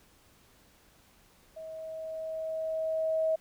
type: tone with level ramp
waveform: sine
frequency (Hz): 639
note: D#5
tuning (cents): +46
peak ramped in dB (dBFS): -40 to -24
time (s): 1.56-3.36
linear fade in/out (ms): 10
effects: pink hiss -62 dBFS RMS until 3.4 s